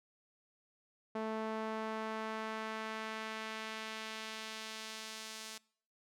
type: tone with band-pass filter sweep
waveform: sawtooth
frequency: 219.6 Hz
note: A3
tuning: 3 cents flat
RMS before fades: -42 dBFS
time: 1.15-5.58 s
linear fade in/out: 5 ms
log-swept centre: 670 to 6200 Hz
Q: 0.8
effects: noise-tail reverb RT60 0.6 s tail -25 dB re dry